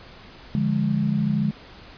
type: chord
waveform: sine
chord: D diminished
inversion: none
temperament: equal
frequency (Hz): 146.83 / 174.61 / 207.7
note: D3 / F3 / Ab3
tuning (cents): 0 / 0 / 0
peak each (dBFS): -24 / -27 / -22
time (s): 0.55-1.51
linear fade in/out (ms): 0
effects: pink hiss -45 dBFS RMS until 1.97 s + resampled to 11025 Hz